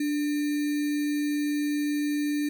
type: tone with sample-and-hold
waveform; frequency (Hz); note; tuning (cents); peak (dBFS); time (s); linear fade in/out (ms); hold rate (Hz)
sine; 293.7; D4; 0; -24; 0-2.49; 5; 2100
effects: none